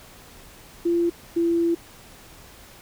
sine tone pair in turn, 342.3 / 337.6 Hz, F4 / E4, -35 / +41 cents, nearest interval unison, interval 24 cents, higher first, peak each -18 dBFS, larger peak neither, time 0.85-1.1 / 1.36-1.75 s, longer second, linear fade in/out 10 ms, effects pink hiss -47 dBFS RMS until 2.81 s

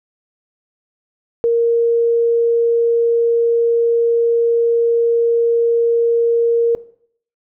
sine tone, 466.2 Hz, A#4, in tune, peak -11 dBFS, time 1.44-6.75 s, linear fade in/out 0 ms, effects noise-tail reverb RT60 0.6 s tail -19 dB re dry

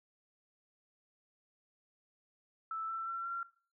sine tone with pitch steps, 1318.5 / 1336.1 / 1354 / 1372.1 Hz, E6 / E6 / E6 / F6, 0 / +23 / +46 / -31 cents, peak -36 dBFS, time 2.71-3.43 s, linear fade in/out 2 ms, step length 180 ms, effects noise-tail reverb RT60 0.4 s tail -18 dB re dry

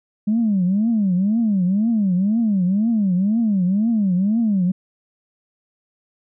sine tone with vibrato, 203.9 Hz, G#3, 32 cents flat, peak -14 dBFS, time 0.27-4.72 s, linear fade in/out 10 ms, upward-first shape triangle, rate 2 Hz, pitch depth 270 cents each way, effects tanh soft clip ceiling -11 dBFS

